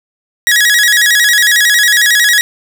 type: tone with vibrato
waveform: sawtooth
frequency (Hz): 1788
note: A6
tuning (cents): +27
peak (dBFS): -3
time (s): 0.47-2.41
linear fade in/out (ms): 0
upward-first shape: square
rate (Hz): 11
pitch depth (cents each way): 110
effects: none